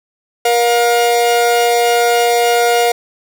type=tone pair together; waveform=45% pulse; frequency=474.7 / 711.2 Hz; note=A#4 / F5; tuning=+31 / +31 cents; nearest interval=perfect fifth; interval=700 cents; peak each=-13 dBFS; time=0.45-2.92 s; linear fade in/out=5 ms; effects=none